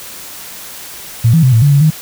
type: tone with pitch steps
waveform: sine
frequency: 115.8 / 163.3 / 129 / 112.9 / 143.7 / 141.3 / 155.8 Hz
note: A#2 / E3 / C3 / A2 / D3 / C#3 / D#3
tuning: -11 / -16 / -24 / +45 / -37 / +34 / +3 cents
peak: -5 dBFS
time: 1.24-1.905 s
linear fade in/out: 10 ms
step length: 95 ms
effects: white hiss -30 dBFS RMS until 2.01 s